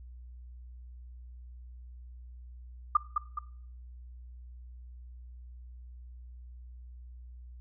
sine tone with echo, 1205 Hz, D6, 44 cents sharp, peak -18 dBFS, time 2.95-2.97 s, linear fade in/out 5 ms, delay 210 ms, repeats 2, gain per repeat -6 dB, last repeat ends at 3.39 s, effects noise-tail reverb RT60 0.6 s tail -21 dB re dry + added 61 Hz sine -45 dBFS peak until 7.6 s

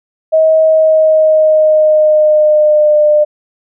sine tone with pitch glide, 635 to 600.4 Hz, D#5 to D5, +35 to +38 cents, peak -5 dBFS, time 0.32-3.25 s, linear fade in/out 20 ms, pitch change -97 cents, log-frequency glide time 0.62-3.03 s, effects none

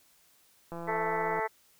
click train, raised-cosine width 1 ms, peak -27 dBFS, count 115, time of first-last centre 0.72-1.395 s, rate 169 Hz
harmonic tone, 220 Hz, A3, in tune, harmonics 2 / 3 / 4 / 5 / 6 / 7 / 8 / 9 / 10, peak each -34 / -38 / -32 / -41 / -39 / -45 / -43 / -37 / -49 dBFS, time 0.87-1.48 s, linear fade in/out 20 ms
effects white hiss -64 dBFS RMS until 1.79 s

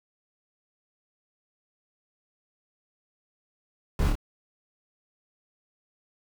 brown noise with echo, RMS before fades -24 dBFS, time 3.99-4.1 s, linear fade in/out 2 ms, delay 27 ms, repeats 2, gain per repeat -2 dB, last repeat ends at 4.154 s, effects none

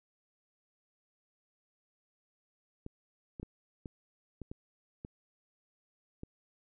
clicks, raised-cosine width 3 ms, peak -29 dBFS, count 8, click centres 2.864 / 3.398 / 3.43 / 3.858 / 4.417 / 4.515 / 5.049 / 6.234 s, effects none

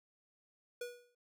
square tone with exponential decay, 485.4 Hz, B4, 30 cents flat, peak -38 dBFS, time 0.81-1.15 s, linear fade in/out 5 ms, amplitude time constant 72 ms, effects none

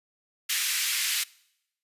pink high-pass noise, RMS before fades -27 dBFS, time 0.49-1.24 s, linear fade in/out 10 ms, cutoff 1900 Hz, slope 24 dB/octave, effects noise-tail reverb RT60 0.8 s tail -23 dB re dry + resampled to 32000 Hz

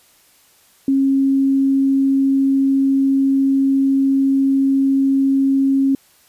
sine tone, 271.4 Hz, C#4, 36 cents flat, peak -12 dBFS, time 0.88-5.95 s, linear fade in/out 2 ms, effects white hiss -53 dBFS RMS until 6.28 s + resampled to 32000 Hz

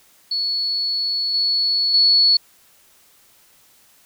sine tone with level steps, 4403 Hz, C#8, 13 cents flat, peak -19 / -16 / -11 dBFS, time 0.31-2.37 s, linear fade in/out 5 ms, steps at 1.34 / 1.94 s, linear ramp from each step 2 ms, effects white hiss -54 dBFS RMS until 4.05 s

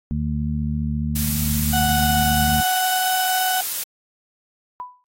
harmonic tone, 74.7 Hz, D2, 30 cents sharp, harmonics 1 / 2 / 3, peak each -25 / -25 / -25 dBFS, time 0.11-2.61 s, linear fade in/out 0 ms
blue noise, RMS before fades -25 dBFS, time 1.15-3.84 s, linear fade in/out 10 ms
35% pulse tone with pitch glide, 740 to 744.7 Hz, F#5 to F#5, 0 to +11 cents, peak -18 dBFS, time 1.73-3.61 s, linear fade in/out 5 ms, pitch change +11 cents, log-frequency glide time 2.22-3.08 s
sine tone with exponential decay, 993 Hz, B5, 9 cents sharp, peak -25 dBFS, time 4.8-5.04 s, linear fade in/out 0 ms, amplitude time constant 51 ms
effects AAC 48 kbps

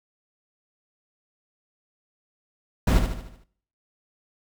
brown noise with echo, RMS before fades -19 dBFS, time 2.87-2.99 s, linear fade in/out 5 ms, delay 75 ms, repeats 6, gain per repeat -6 dB, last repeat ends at 3.44 s, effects noise-tail reverb RT60 0.6 s tail -20 dB re dry

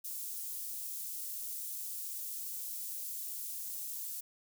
white high-pass noise, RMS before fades -41 dBFS, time 0.04-4.21 s, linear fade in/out 10 ms, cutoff 8400 Hz, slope 12 dB/octave, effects none

